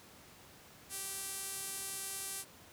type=tone with band-pass filter; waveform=sawtooth; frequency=389.7 Hz; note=G4; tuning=10 cents flat; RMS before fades=-42 dBFS; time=0.89-2.45 s; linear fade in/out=50 ms; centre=10000 Hz; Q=1.8; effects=pink hiss -57 dBFS RMS until 2.72 s + high-pass 80 Hz 12 dB/octave